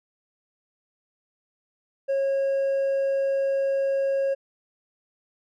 sine tone with hard clipping, 546 Hz, C#5, 26 cents flat, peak -22 dBFS, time 2.08-4.35 s, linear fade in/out 20 ms, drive 2 dB, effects none

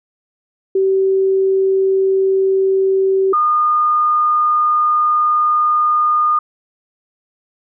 sine tone pair in turn, 384.3 / 1220.1 Hz, G4 / D#6, -34 / -34 cents, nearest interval octave + minor sixth, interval 2000 cents, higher second, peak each -11 dBFS, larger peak neither, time 0.75-3.33 / 3.33-6.39 s, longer second, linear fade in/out 5 ms, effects none

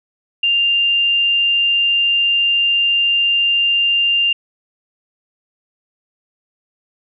sine tone, 2794 Hz, F7, in tune, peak -12 dBFS, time 0.43-4.33 s, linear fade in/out 5 ms, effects none

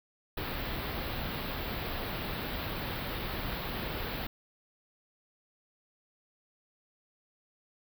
pink band-stop noise, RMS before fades -36 dBFS, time 0.37-4.27 s, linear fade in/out 5 ms, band 4500 to 13000 Hz, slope 48 dB/octave, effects none

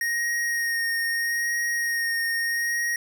square tone with vibrato, 1864.7 Hz, A#6, in tune, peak -24 dBFS, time 0.01-2.96 s, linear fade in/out 2 ms, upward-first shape sine, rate 0.78 Hz, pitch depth 16 cents each way, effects none

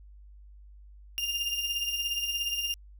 35% pulse beating tone pair, 2794 / 2811 Hz, F7 / F7, 0 / +11 cents, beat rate 17 Hz, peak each -33 / -29 dBFS, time 1.18-2.74 s, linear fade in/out 0 ms, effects added 50 Hz sine -48 dBFS peak until 2.99 s

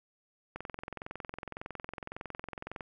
click train, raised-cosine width 0.5 ms, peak -24 dBFS, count 50, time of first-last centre 0.56-2.808 s, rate 21.8 Hz, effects none

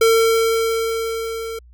square tone with level ramp, 452.8 Hz, A4, 50 cents sharp, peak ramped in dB -11 to -27 dBFS, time 0.01-1.59 s, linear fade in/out 5 ms, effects added 60 Hz sine -43 dBFS peak until 1.73 s

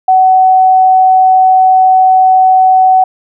sine tone, 751 Hz, F#5, 26 cents sharp, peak -3 dBFS, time 0.08-3.04 s, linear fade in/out 5 ms, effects none

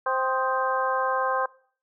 harmonic tone with a mistuned harmonic, 261.6 Hz, C4, in tune, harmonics 2 / 3 / 4 / 5 / 6, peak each -28 / -30 / -26 / -32 / -31 dBFS, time 0.06-1.46 s, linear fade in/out 5 ms, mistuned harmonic 5, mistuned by -74 cents, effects noise-tail reverb RT60 0.5 s tail -22 dB re dry

